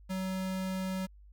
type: tone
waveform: square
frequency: 188.1 Hz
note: F#3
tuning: 29 cents sharp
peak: -33 dBFS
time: 0.09-1.07 s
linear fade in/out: 20 ms
effects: added 50 Hz sine -52 dBFS peak until 1.32 s